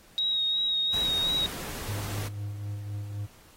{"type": "tone with vibrato", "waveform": "sine", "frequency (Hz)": 3784, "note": "A#7", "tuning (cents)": 25, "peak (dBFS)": -24, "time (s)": [0.18, 1.46], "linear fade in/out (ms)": 0, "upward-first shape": "sine", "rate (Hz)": 2.8, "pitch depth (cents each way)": 25}
{"type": "noise", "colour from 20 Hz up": "pink", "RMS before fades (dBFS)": -38, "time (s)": [0.92, 2.29], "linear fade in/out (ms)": 20}
{"type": "tone with tremolo", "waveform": "triangle", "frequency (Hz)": 102.5, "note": "G#2", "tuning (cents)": -22, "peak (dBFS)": -28, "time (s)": [1.87, 3.27], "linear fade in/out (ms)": 20, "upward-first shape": "triangle", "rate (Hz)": 3.9, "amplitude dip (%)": 50}
{"effects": ["pink hiss -56 dBFS RMS until 3.56 s", "AAC 48 kbps"]}